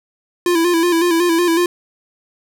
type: tone with vibrato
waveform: square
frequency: 341.1 Hz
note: F4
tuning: 41 cents flat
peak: -13 dBFS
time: 0.46-1.66 s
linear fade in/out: 2 ms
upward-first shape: square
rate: 5.4 Hz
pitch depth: 54 cents each way
effects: none